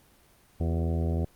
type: harmonic tone with a mistuned harmonic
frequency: 82.41 Hz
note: E2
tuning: in tune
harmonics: 1 / 2 / 3 / 4 / 5 / 6 / 7 / 8 / 9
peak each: -26 / -32 / -36 / -38 / -40 / -42 / -43 / -44 / -45 dBFS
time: 0.6-1.25 s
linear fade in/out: 5 ms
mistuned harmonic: 4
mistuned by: +64 cents
effects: pink hiss -60 dBFS RMS until 1.35 s + Opus 24 kbps